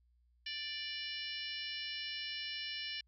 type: harmonic tone with a mistuned harmonic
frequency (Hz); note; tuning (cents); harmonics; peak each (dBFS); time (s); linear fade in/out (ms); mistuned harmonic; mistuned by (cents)
587.3; D5; 0; 3 / 4 / 5 / 6 / 7 / 8 / 9; -48 / -47 / -43 / -52 / -48 / -53 / -47; 0.46-3.01; 5; 9; +22
effects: added 60 Hz sine -68 dBFS peak until 3.07 s